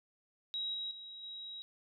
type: tone with level steps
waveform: sine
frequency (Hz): 3836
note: A#7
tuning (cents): +49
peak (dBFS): -35 / -37 / -46 / -43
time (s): 0.54-1.62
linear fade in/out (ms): 0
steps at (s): 0.74 / 0.91 / 1.23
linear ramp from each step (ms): 2
effects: none